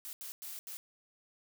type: noise bursts at uneven times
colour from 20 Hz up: blue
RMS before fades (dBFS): -44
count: 4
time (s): 0.05-0.13 / 0.21-0.32 / 0.42-0.59 / 0.67-0.77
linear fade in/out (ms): 0
effects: none